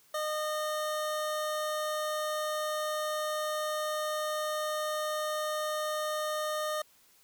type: tone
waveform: 25% pulse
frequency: 612 Hz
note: D#5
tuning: 29 cents flat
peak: -27 dBFS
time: 0.14-6.82 s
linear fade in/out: 5 ms
effects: white hiss -63 dBFS RMS until 7.23 s